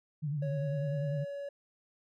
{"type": "tone with vibrato", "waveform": "sine", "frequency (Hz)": 146.83, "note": "D3", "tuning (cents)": 0, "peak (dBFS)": -31, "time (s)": [0.22, 1.25], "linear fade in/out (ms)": 20, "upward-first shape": "sine", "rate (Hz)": 10, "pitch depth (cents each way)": 95}
{"type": "tone with pitch glide", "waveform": "triangle", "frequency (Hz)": [554.4, 564.7], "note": ["C#5", "C#5"], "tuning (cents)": [0, 32], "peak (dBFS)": -35, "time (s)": [0.42, 1.49], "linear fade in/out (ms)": 5, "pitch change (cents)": 32, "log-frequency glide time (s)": [0.56, 1.1]}
{"effects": []}